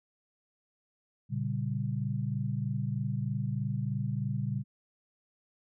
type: chord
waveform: sine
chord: G diminished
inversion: first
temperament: equal with one note detuned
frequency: 116.54 / 139.72 / 196 Hz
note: Bb2 / Db3 / G3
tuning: 0 / +14 / 0 cents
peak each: -33 / -33 / -36 dBFS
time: 1.29-4.64 s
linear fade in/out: 50 ms
effects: none